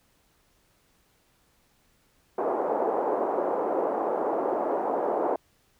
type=band-pass noise; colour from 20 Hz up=pink; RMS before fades=-27 dBFS; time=2.38-5.36 s; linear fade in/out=5 ms; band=360 to 890 Hz; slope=24 dB/octave; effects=pink hiss -66 dBFS RMS until 5.79 s